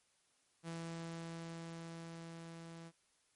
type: tone with level ramp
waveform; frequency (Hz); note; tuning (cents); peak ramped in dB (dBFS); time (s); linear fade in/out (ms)
sawtooth; 166.1; E3; +13; -38 to -46; 0.63-2.92; 50
effects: white hiss -75 dBFS RMS until 3.35 s + MP3 48 kbps